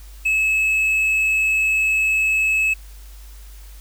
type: tone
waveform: triangle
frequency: 2590 Hz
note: E7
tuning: 31 cents flat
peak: -14 dBFS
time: 0.25-2.74 s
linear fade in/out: 10 ms
effects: added 50 Hz sine -37 dBFS peak until 3.8 s + white hiss -49 dBFS RMS until 3.8 s